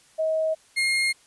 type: tone pair in turn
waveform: sine / 35% pulse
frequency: 635 / 2136 Hz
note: D#5 / C7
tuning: +35 / +35 cents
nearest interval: octave + major sixth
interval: 2100 cents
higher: second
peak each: -21 / -19 dBFS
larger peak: second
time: 0.18-0.55 / 0.76-1.13 s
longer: neither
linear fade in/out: 20 ms
effects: white hiss -57 dBFS RMS until 1.26 s + resampled to 24000 Hz